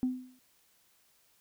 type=tone with exponential decay; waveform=sine; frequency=254.3 Hz; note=C4; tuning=49 cents flat; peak=-23 dBFS; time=0.03-0.39 s; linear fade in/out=0 ms; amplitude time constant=77 ms; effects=tanh soft clip ceiling -22 dBFS + white hiss -68 dBFS RMS until 1.4 s